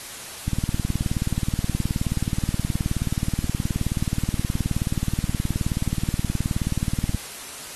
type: click train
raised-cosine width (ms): 5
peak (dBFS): -10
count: 127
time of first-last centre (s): 0.48-7.147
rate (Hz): 18.9
effects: white hiss -37 dBFS RMS until 7.75 s + AAC 32 kbps